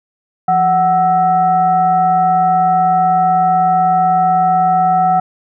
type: tone with frequency modulation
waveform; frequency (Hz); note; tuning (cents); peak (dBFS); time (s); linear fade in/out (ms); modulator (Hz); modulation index
sine; 744; F#5; +9; -9; 0.48-5.2; 5; 572; 0.51
effects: none